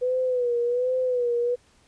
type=tone with vibrato; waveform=sine; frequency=493.9 Hz; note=B4; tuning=in tune; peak=-21 dBFS; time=0.01-1.56 s; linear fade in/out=20 ms; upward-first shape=sine; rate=1.3 Hz; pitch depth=67 cents each way; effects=pink hiss -60 dBFS RMS until 1.87 s + resampled to 22050 Hz